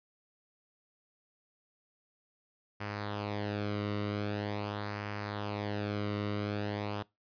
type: tone with flanger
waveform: sawtooth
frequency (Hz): 103.4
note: G#2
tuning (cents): -7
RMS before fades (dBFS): -36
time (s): 2.8-7.03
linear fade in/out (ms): 10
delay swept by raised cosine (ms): 0.26 to 1.21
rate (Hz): 0.44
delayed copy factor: -0.6
effects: noise-tail reverb RT60 0.2 s tail -22 dB re dry + resampled to 11025 Hz